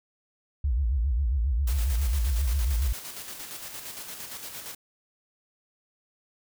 sine tone with vibrato, 63.1 Hz, B1, 38 cents sharp, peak -22 dBFS, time 0.64-2.93 s, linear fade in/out 5 ms, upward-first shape sine, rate 7.4 Hz, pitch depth 250 cents each way
white noise with tremolo, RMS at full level -38 dBFS, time 1.67-4.75 s, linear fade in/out 5 ms, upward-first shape square, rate 8.7 Hz, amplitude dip 40%
effects none

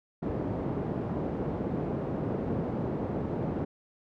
pink band-pass noise, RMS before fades -32 dBFS, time 0.22-3.65 s, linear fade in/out 10 ms, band 120 to 510 Hz, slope 12 dB/octave, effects none

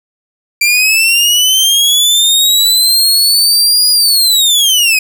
sawtooth linear two-way sweep, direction up then down, 2349 to 4918 to 2482 Hz, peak -4 dBFS, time 0.61-4.99 s, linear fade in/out 5 ms, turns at 3.9 s, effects none

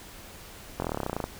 slowing click train, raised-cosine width 1 ms, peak -15 dBFS, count 16, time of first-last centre 0.8-1.241 s, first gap 22 ms, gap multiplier 1.04, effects pink hiss -46 dBFS RMS until 1.39 s

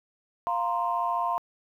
sine chord, F suspended fourth, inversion none, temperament equal, 698.5 / 932.3 / 1046.5 Hz, F5 / Bb5 / C6, 0 / 0 / 0 cents, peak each -29 / -29 / -28 dBFS, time 0.47-1.38 s, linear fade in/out 0 ms, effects tanh soft clip ceiling -15 dBFS + 10-bit

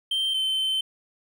triangle tone pair in turn, 3136 / 3084 Hz, G7 / G7, 0 / -29 cents, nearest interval unison, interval 29 cents, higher first, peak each -21 dBFS, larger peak neither, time 0.11-0.34 / 0.34-0.81 s, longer second, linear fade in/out 5 ms, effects none

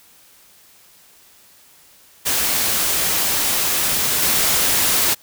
white noise with level steps, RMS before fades -19 / -17 dBFS, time 2.25-5.15 s, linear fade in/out 20 ms, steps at 4.22 s, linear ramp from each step 5 ms, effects white hiss -50 dBFS RMS until 5.22 s

